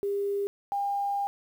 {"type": "tone pair in turn", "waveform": "sine", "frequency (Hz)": [401.7, 803.4], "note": ["G4", "G5"], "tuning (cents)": [42, 42], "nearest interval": "octave", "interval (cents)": 1200, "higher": "second", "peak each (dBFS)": -26, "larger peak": "neither", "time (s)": [[0.03, 0.47], [0.72, 1.27]], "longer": "second", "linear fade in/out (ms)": 0, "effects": ["9-bit"]}